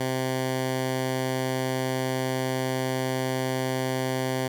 10% pulse tone, 130 Hz, C3, 11 cents flat, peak -17 dBFS, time 0-4.48 s, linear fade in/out 5 ms, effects none

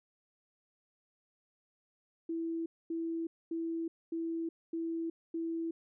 sine tone bursts, 330 Hz, E4, 2 cents sharp, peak -33 dBFS, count 6, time 2.29-5.71 s, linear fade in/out 5 ms, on 370 ms, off 240 ms, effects none

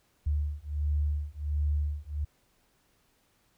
sine beating tone pair, 73.2 / 74.6 Hz, D2 / D2, -5 / +28 cents, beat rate 1.4 Hz, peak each -30 dBFS, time 0.26-2.25 s, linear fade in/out 10 ms, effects pink hiss -69 dBFS RMS until 3.57 s

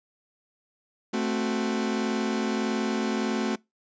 40% pulse chord, F# diminished, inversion first, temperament equal, 220 / 261.6 / 370 Hz, A3 / C4 / F#4, 0 / 0 / 0 cents, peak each -27 / -30 / -30 dBFS, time 1.13-3.56 s, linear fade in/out 10 ms, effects noise-tail reverb RT60 0.2 s tail -24 dB re dry + resampled to 16000 Hz

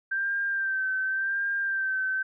sine tone with vibrato, 1568 Hz, G6, in tune, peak -25 dBFS, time 0.11-2.23 s, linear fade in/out 10 ms, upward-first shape sine, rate 0.9 Hz, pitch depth 38 cents each way, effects none

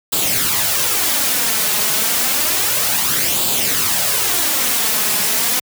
white noise with flanger, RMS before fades -17 dBFS, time 0.12-5.6 s, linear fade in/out 10 ms, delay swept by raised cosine 0.25 to 4.75 ms, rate 0.3 Hz, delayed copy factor +0.55, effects high-pass 80 Hz 12 dB/octave

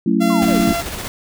sine chord, F# minor seventh, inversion none, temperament just, 185 / 222 / 277.5 / 333 Hz, F#3 / A3 / C#4 / E4, 0 / +16 / +2 / +18 cents, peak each -19 / -17 / -19 / -20 dBFS, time 0.06-0.73 s, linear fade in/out 5 ms
sawtooth tone, 683 Hz, F5, 39 cents flat, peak -16 dBFS, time 0.2-0.82 s, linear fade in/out 20 ms
sine linear sweep, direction down, 1105 to 32.7 Hz, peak -24 dBFS, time 0.3-0.72 s, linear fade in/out 0 ms
pink noise with tremolo, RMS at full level -26 dBFS, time 0.42-1.08 s, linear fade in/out 0 ms, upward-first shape square, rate 16 Hz, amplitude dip 30%
effects none

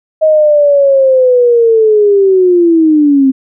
sine linear sweep, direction down, 632 to 261.3 Hz, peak -4 dBFS, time 0.21-3.32 s, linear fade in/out 20 ms, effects none

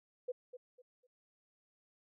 sine tone with echo, 498.3 Hz, B4, 15 cents sharp, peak -35 dBFS, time 0.28-0.32 s, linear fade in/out 10 ms, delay 250 ms, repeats 3, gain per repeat -11 dB, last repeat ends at 1.07 s, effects none

